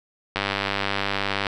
click train, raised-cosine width 0.3 ms, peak -7 dBFS, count 111, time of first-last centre 0.36-1.468 s, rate 99.3 Hz, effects none

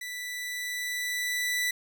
sawtooth tone with level ramp, 1975.5 Hz, B6, in tune, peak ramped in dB -32 to -22 dBFS, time 0.01-1.71 s, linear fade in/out 5 ms, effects none

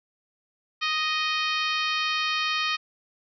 harmonic tone, 622.3 Hz, D#5, in tune, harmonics 2 / 3 / 4 / 5 / 6 / 7 / 8 / 9, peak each -29 / -32 / -29 / -32 / -34 / -34 / -39 / -42 dBFS, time 0.81-2.77 s, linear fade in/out 20 ms, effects none

